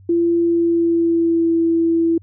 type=tone with pitch glide; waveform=sine; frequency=340 to 331.7 Hz; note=F4 to E4; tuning=-46 to +11 cents; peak=-13 dBFS; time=0.09-2.18 s; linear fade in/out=5 ms; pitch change=-43 cents; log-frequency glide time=0.37-1.53 s; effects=added 96 Hz sine -42 dBFS peak until 2.22 s